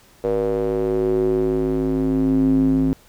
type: tone with band-pass filter sweep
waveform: square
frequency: 53.2 Hz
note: G#1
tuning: 42 cents sharp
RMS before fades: -19 dBFS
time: 0.24-2.93 s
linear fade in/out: 0 ms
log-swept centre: 480 to 240 Hz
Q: 5.6
effects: pink hiss -52 dBFS RMS until 3.08 s